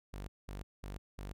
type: tone bursts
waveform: sawtooth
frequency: 48.86 Hz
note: G1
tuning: 5 cents flat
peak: -38 dBFS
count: 4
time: 0.13-1.33 s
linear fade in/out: 10 ms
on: 150 ms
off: 200 ms
effects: none